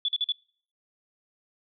sine tone bursts, 3446 Hz, A7, 37 cents flat, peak -23 dBFS, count 4, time 0.05-0.321 s, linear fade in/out 2 ms, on 34 ms, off 45 ms, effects noise-tail reverb RT60 0.5 s tail -24 dB re dry

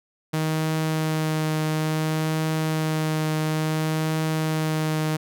sawtooth tone with vibrato, 156.8 Hz, D#3, 14 cents sharp, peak -18 dBFS, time 0.33-5.17 s, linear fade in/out 10 ms, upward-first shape triangle, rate 0.58 Hz, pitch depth 14 cents each way, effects none

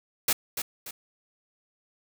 white noise with echo, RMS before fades -23 dBFS, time 0.28-0.33 s, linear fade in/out 5 ms, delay 290 ms, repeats 2, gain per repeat -8 dB, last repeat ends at 0.91 s, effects none

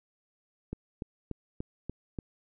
click train, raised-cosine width 3 ms, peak -22 dBFS, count 6, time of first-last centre 0.73-2.188 s, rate 3.43 Hz, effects none

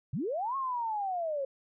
sine linear two-way sweep, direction up then down, 104.9 to 1100 to 528 Hz, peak -30 dBFS, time 0.13-1.45 s, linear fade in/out 5 ms, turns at 0.56 s, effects none

